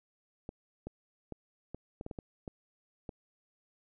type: clicks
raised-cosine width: 2 ms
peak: -27 dBFS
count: 10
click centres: 0.491 / 0.87 / 1.323 / 1.746 / 2.011 / 2.064 / 2.112 / 2.188 / 2.478 / 3.092 s
effects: none